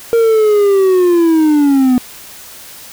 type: linear sweep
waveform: triangle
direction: down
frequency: 466.2 to 246.9 Hz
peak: -5 dBFS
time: 0.13-1.98 s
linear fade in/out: 0 ms
effects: white hiss -34 dBFS RMS until 2.92 s